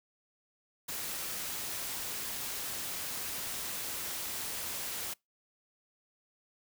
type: noise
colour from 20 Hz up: white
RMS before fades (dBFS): -38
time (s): 0.88-5.14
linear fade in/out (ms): 10
effects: noise-tail reverb RT60 0.2 s tail -26 dB re dry